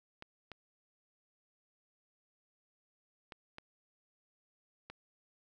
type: clicks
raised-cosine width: 0.3 ms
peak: -30 dBFS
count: 5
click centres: 0.224 / 0.517 / 3.322 / 3.584 / 4.9 s
effects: none